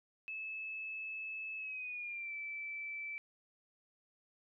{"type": "tone with pitch glide", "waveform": "sine", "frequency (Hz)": [2605, 2321], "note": ["E7", "D7"], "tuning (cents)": [-21, -21], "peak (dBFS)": -40, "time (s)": [0.28, 3.18], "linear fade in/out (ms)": 0, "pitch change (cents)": -200, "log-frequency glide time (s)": [1.56, 2.34], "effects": []}